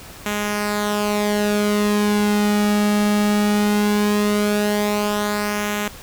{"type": "tone with flanger", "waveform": "sawtooth", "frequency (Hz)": 207.7, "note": "G#3", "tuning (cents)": 0, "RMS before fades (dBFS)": -19, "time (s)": [0.26, 5.88], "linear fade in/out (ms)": 0, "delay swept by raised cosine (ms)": [0.21, 2.01], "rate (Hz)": 0.18, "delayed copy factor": -0.55, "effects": ["pink hiss -39 dBFS RMS until 6.02 s"]}